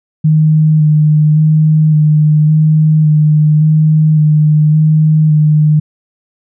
sine tone with vibrato, 153.8 Hz, D#3, 20 cents flat, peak -5 dBFS, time 0.24-5.8 s, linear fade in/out 10 ms, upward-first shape square, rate 0.89 Hz, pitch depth 17 cents each way, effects none

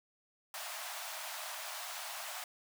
pink high-pass noise, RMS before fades -43 dBFS, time 0.54-2.44 s, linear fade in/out 2 ms, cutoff 610 Hz, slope 96 dB/octave, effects none

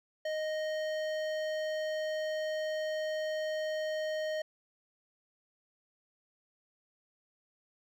triangle tone with hard clipping, 621 Hz, D#5, 3 cents flat, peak -34 dBFS, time 0.25-4.42 s, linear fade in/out 5 ms, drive 18 dB, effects none

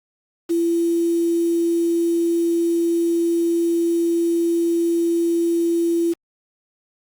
sine tone with quantisation, 337.9 Hz, E4, 43 cents sharp, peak -16 dBFS, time 0.49-6.14 s, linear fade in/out 20 ms, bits 6, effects Opus 48 kbps

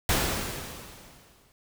pink noise with exponential decay, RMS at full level -23 dBFS, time 0.09-1.52 s, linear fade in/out 1 ms, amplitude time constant 310 ms, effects none

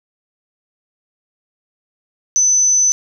sine tone, 6050 Hz, F#8, 38 cents sharp, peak -10 dBFS, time 2.36-2.92 s, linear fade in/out 0 ms, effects none

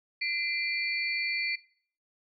sine tone cluster, 2054 / 2375 / 4451 Hz, C7 / D7 / C#8, -33 / +19 / +6 cents, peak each -32 / -31 / -34 dBFS, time 0.21-1.56 s, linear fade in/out 10 ms, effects noise-tail reverb RT60 0.5 s tail -20 dB re dry

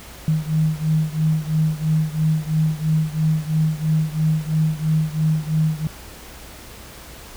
sine beating tone pair, 155.56 / 158.56 Hz, D#3 / D#3, 0 / +33 cents, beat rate 3 Hz, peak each -19 / -21 dBFS, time 0.28-5.87 s, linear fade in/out 0 ms, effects added 60 Hz sine -44 dBFS peak until 7.36 s + pink hiss -40 dBFS RMS until 7.36 s

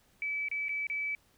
sine tone with dropouts, 2300 Hz, D7, 37 cents flat, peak -31 dBFS, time 0.22-1.15 s, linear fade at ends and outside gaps 1 ms, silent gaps 0.485-0.514 / 0.684-0.692 / 0.869-0.899 s, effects pink hiss -67 dBFS RMS until 1.37 s

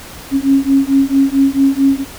sine beating tone pair, 271 / 275.5 Hz, C#4 / C#4, -39 / -11 cents, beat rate 4.5 Hz, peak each -12 dBFS, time 0.31-2.05 s, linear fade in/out 50 ms, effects pink hiss -33 dBFS RMS until 2.18 s

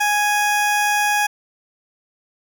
20% pulse tone, 830.6 Hz, G#5, in tune, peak -11 dBFS, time 0-1.27 s, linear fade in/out 10 ms, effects none

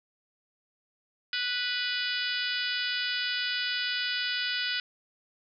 harmonic tone, 493.1 Hz, B4, 3 cents flat, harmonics 3 / 4 / 5 / 6 / 7 / 8 / 9 / 10, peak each -33 / -38 / -38 / -35 / -37 / -38 / -39 / -37 dBFS, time 1.33-4.8 s, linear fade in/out 2 ms, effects none

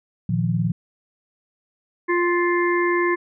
sine chord, Bb suspended fourth, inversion none, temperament equal, 116.54 / 155.56 / 174.61 Hz, Bb2 / Eb3 / F3, 0 / 0 / 0 cents, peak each -23 / -24 / -22 dBFS, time 0.29-0.72 s, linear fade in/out 5 ms
harmonic tone, 349.7 Hz, F4, 2 cents sharp, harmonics 1 / 3 / 5 / 6, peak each -19 / -24 / -26 / -27 dBFS, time 2.08-3.16 s, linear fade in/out 20 ms
effects none

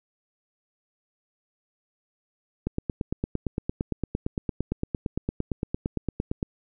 click train, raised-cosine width 3 ms, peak -13 dBFS, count 34, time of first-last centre 2.67-6.429 s, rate 8.78 Hz, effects none

